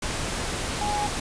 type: tone in noise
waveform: sine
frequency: 830.6 Hz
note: G#5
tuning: in tune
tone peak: -25 dBFS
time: 0.81-1.07 s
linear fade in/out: 5 ms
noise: pink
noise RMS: -29 dBFS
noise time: 0.02-1.2 s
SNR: +1 dB
effects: resampled to 22050 Hz